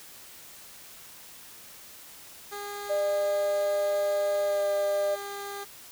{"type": "tone with pitch glide", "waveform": "15% pulse", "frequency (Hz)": [407.9, 401.8], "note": ["G#4", "G4"], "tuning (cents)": [-31, 43], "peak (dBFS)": -29, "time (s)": [2.51, 5.65], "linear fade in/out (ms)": 20, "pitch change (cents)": -26, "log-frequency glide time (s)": [4.45, 4.65]}
{"type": "tone", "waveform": "sine", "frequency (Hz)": 601, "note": "D5", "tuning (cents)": 40, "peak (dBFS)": -24, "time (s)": [2.89, 5.16], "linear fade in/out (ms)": 20}
{"effects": ["white hiss -48 dBFS RMS until 5.91 s"]}